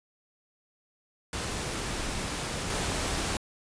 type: noise with level steps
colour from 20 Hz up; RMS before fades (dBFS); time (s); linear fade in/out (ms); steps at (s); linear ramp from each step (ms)
pink; -33 / -30; 1.33-3.37; 2; 2.7; 2
effects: resampled to 22050 Hz